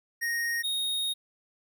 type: tone pair in turn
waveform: square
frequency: 1864.7 / 3729 Hz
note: A#6 / A#7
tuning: 0 / 0 cents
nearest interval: octave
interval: 1200 cents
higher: second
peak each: -28 dBFS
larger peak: neither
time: 0.21-0.63 / 0.63-1.14 s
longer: second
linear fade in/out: 20 ms
effects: none